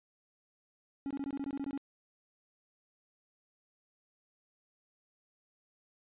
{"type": "tone bursts", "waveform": "triangle", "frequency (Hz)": 277.2, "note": "C#4", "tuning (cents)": 0, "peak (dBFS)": -32, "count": 11, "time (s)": [1.06, 1.776], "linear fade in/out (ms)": 0, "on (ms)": 46, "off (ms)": 21, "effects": ["resampled to 8000 Hz"]}